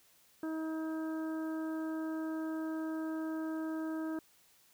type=harmonic tone; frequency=317.9 Hz; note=D#4; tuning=37 cents sharp; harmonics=1 / 2 / 3 / 4 / 5; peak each=-35 / -46 / -51 / -51 / -51 dBFS; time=0.43-4.19 s; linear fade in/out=2 ms; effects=white hiss -66 dBFS RMS until 4.73 s